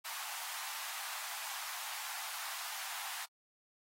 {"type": "high-pass noise", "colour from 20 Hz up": "pink", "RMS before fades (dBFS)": -43, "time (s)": [0.04, 3.26], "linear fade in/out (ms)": 20, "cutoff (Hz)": 750, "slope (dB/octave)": 48, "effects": ["AAC 48 kbps"]}